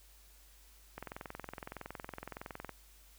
click train, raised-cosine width 0.5 ms, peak -27 dBFS, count 38, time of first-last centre 0.98-2.693 s, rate 21.6 Hz, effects added 50 Hz sine -60 dBFS peak until 3.18 s + white hiss -63 dBFS RMS until 3.18 s

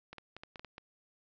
clicks, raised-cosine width 0.3 ms, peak -30 dBFS, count 8, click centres 0.13 / 0.183 / 0.366 / 0.435 / 0.558 / 0.595 / 0.647 / 0.781 s, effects resampled to 16000 Hz

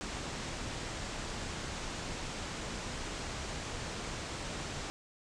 pink low-pass noise, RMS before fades -40 dBFS, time 0.01-4.9 s, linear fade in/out 0 ms, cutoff 8300 Hz, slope 48 dB/octave, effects none

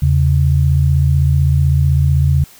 sine tone pair together, 81.4 / 137.23 Hz, E2 / C#3, -21 / -17 cents, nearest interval major sixth, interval 904 cents, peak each -12 dBFS, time 0.02-2.44 s, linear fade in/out 5 ms, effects white hiss -43 dBFS RMS until 2.59 s

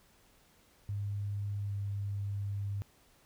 sine tone with pitch glide, 101.5 to 100.51 Hz, G#2 to G2, -39 to +44 cents, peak -33 dBFS, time 0.89-2.82 s, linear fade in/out 0 ms, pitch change -17 cents, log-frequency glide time 1.64-1.73 s, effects pink hiss -65 dBFS RMS until 3.25 s

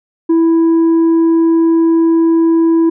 sine tone with tanh clipping, 329.6 Hz, E4, in tune, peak -8 dBFS, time 0.29-2.9 s, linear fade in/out 10 ms, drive 3 dB, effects none

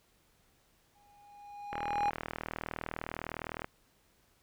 triangle tone with exponential growth, 819 Hz, G#5, 24 cents flat, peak -24 dBFS, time 0.95-2.1 s, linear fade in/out 5 ms, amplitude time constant 250 ms
click train, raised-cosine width 0.5 ms, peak -21 dBFS, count 77, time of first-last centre 1.73-3.644 s, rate 39.7 Hz
effects pink hiss -69 dBFS RMS until 4.42 s

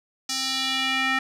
square tone with band-pass filter sweep, 264 Hz, C4, 16 cents sharp, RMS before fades -25 dBFS, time 0.29-1.19 s, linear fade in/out 5 ms, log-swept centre 5600 to 1900 Hz, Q 2.1, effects none

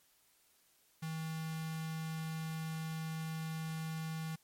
square tone with notch filter, 160 Hz, D#3, 49 cents sharp, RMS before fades -40 dBFS, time 1.02-4.36 s, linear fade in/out 10 ms, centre 420 Hz, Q 0.68, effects white hiss -70 dBFS RMS until 4.43 s + MP3 64 kbps

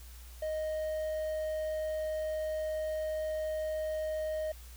triangle tone, 622.3 Hz, D#5, in tune, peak -30 dBFS, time 0.42-4.52 s, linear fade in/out 5 ms, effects added 60 Hz sine -47 dBFS peak until 4.76 s + white hiss -56 dBFS RMS until 4.76 s

